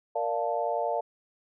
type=chord; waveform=sine; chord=Bb major seventh; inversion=none; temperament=equal; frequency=466.2 / 587.3 / 698.5 / 880 Hz; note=Bb4 / D5 / F5 / A5; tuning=0 / 0 / 0 / 0 cents; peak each=-33 / -31 / -30 / -33 dBFS; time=0.15-1.01 s; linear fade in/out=10 ms; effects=none

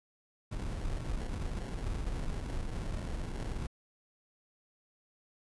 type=noise with sample-and-hold; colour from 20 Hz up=brown; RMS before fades=-36 dBFS; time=0.51-3.67 s; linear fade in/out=10 ms; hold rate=1225 Hz; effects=resampled to 24000 Hz

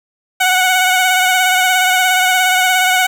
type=tone with vibrato; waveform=15% pulse; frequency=740 Hz; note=F#5; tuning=in tune; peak=-4 dBFS; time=0.4-3.07 s; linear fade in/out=10 ms; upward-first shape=sine; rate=17 Hz; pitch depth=28 cents each way; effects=7-bit

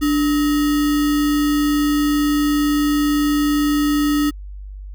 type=tone with sample-and-hold; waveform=sine; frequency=293.7 Hz; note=D4; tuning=in tune; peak=-14 dBFS; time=0.01-4.31 s; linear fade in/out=20 ms; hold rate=1575 Hz; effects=added 49 Hz sine -30 dBFS peak until 4.94 s

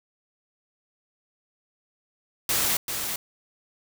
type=noise with echo; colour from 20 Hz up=white; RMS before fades=-24 dBFS; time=2.49-2.77 s; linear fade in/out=2 ms; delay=390 ms; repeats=1; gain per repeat=-6 dB; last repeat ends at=3.16 s; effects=none

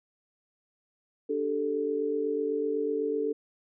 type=chord; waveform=sine; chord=D suspended fourth; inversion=none; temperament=equal; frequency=293.7 / 392 / 440 Hz; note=D4 / G4 / A4; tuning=0 / 0 / 0 cents; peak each=-33 / -34 / -28 dBFS; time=1.29-3.33 s; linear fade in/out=10 ms; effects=none

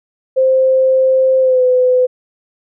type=tone with pitch glide; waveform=sine; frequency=523.3 to 504.9 Hz; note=C5 to B4; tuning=0 to +38 cents; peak=-8 dBFS; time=0.36-2.07 s; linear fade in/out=20 ms; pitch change=-62 cents; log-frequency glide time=1.4-1.63 s; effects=none

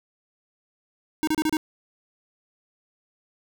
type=tone bursts; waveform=square; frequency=311.1 Hz; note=D#4; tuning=in tune; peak=-21 dBFS; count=5; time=1.23-1.569 s; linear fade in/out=0 ms; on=43 ms; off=31 ms; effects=none

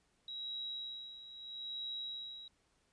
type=tone with tremolo; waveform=sine; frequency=3859 Hz; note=B7; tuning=41 cents flat; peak=-39 dBFS; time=0.28-2.48 s; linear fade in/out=2 ms; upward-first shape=sine; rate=0.77 Hz; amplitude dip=70%; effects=pink hiss -75 dBFS RMS until 2.92 s + resampled to 22050 Hz

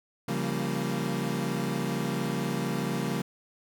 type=chord; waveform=30% pulse; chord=G half-diminished seventh; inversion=second; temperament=equal with one note detuned; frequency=138.59 / 171.71 / 196 / 233.1 Hz; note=Db3 / F3 / G3 / Bb3; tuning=0 / -29 / 0 / 0 cents; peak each=-31 dBFS; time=0.28-3.22 s; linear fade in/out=5 ms; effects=none

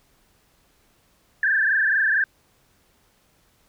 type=tone with frequency modulation; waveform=sine; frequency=1665 Hz; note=G#6; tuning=4 cents sharp; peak=-17 dBFS; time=1.43-2.24 s; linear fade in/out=2 ms; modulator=24.3 Hz; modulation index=4.6; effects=pink hiss -62 dBFS RMS until 3.68 s

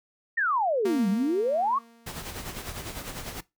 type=exponential two-way sweep; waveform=sine; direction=down then up; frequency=1893 to 185.3 to 1168 Hz; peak=-22 dBFS; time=0.37-1.79 s; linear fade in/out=10 ms; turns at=1.09 s
type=tone with exponential decay; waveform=sawtooth; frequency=231.9 Hz; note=A#3; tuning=9 cents flat; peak=-25 dBFS; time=0.85-2.65 s; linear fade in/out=5 ms; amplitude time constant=390 ms
type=noise with tremolo; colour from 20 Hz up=pink; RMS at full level=-35 dBFS; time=2.06-3.41 s; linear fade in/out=10 ms; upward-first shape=sine; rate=10 Hz; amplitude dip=55%
effects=noise-tail reverb RT60 0.2 s tail -20 dB re dry

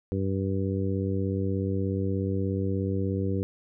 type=harmonic tone; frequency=96.7 Hz; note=G2; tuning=23 cents flat; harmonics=1 / 2 / 3 / 4 / 5; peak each=-28 / -31 / -33 / -34 / -35 dBFS; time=0.12-3.43 s; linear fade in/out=0 ms; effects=none

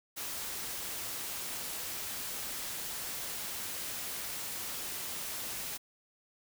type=noise; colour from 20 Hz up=white; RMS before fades=-39 dBFS; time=0.16-5.78 s; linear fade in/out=20 ms; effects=none

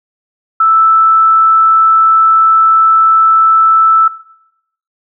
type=tone; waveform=sine; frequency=1318.5 Hz; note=E6; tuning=in tune; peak=-5 dBFS; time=0.6-4.08 s; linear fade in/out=5 ms; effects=noise-tail reverb RT60 0.8 s tail -18 dB re dry

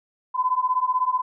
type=beating tone pair; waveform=sine; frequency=1004 / 1020 Hz; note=B5 / C6; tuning=+28 / -44 cents; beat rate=16 Hz; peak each=-23 / -22 dBFS; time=0.34-1.22 s; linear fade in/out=20 ms; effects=none

